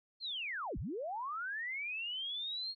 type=linear two-way sweep; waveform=sine; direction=down then up; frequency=4325 to 30.89 to 4325 Hz; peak=-37 dBFS; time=0.2-2.75 s; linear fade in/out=50 ms; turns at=0.78 s; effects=none